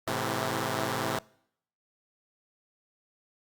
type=chord; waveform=5% pulse; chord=A minor; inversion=none; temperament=equal with one note detuned; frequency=108.55 / 130.81 / 164.81 Hz; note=A2 / C3 / E3; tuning=-23 / 0 / 0 cents; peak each=-21 / -21 / -24 dBFS; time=0.07-1.19 s; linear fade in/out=5 ms; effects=noise-tail reverb RT60 0.7 s tail -24 dB re dry + Opus 48 kbps